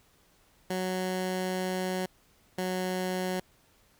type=tone pair in turn; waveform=15% pulse; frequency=185 / 184.29 Hz; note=F#3 / F#3; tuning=0 / -7 cents; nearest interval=unison; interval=7 cents; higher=first; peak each=-23 dBFS; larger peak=neither; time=0.7-2.06 / 2.58-3.4 s; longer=first; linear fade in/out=5 ms; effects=pink hiss -64 dBFS RMS until 3.99 s